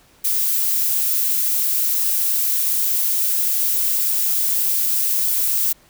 violet noise, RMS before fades -19 dBFS, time 0.24-5.73 s, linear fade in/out 10 ms, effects pink hiss -53 dBFS RMS until 5.89 s

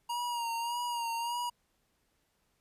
square tone with vibrato, 944 Hz, A#5, 22 cents sharp, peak -33 dBFS, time 0.09-1.5 s, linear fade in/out 10 ms, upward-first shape sine, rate 1.7 Hz, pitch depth 43 cents each way, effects pink hiss -75 dBFS RMS until 2.6 s + resampled to 32000 Hz

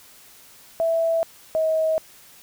sine tone pair in turn, 659 / 636.2 Hz, E5 / D#5, -1 / +38 cents, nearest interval minor second, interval 61 cents, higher first, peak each -18 dBFS, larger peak neither, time 0.8-1.23 / 1.55-1.98 s, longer neither, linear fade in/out 0 ms, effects white hiss -49 dBFS RMS until 2.42 s

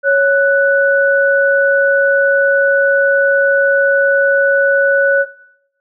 sine tone pair together, 554.4 / 1484.4 Hz, C#5 / F#6, 0 / +5 cents, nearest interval octave + perfect fourth, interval 1705 cents, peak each -11 dBFS, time 0.03-5.26 s, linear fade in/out 50 ms, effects noise-tail reverb RT60 0.9 s tail -20 dB re dry

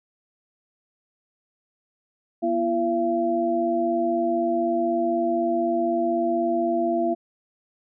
sine tone cluster, 242.2 / 338.2 / 679 Hz, B3 / E4 / F5, -34 / +44 / -49 cents, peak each -28 / -24 / -23 dBFS, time 2.42-7.15 s, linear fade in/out 20 ms, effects none

